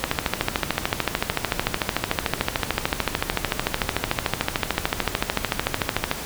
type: click train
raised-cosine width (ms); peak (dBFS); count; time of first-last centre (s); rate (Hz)
0.3; -3; 83; 0.04-6.114; 13.5
effects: pink hiss -32 dBFS RMS until 6.25 s